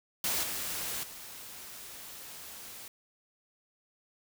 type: noise with level steps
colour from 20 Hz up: white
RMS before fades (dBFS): -31 / -36 / -46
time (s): 0.24-2.88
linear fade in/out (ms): 2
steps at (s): 0.43 / 1.03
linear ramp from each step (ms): 5
effects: none